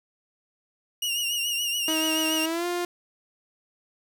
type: tone with vibrato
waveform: sawtooth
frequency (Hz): 2846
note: F7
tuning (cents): +32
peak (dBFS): -22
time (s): 1.02-2.46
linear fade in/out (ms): 5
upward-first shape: triangle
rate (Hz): 7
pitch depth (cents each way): 67
type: tone with pitch glide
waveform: sawtooth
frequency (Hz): 316.8 to 351.5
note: D#4 to F4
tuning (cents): +31 to +11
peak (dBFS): -22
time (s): 1.88-2.85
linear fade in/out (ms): 2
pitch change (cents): +180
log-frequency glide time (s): 2.43-2.66
effects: none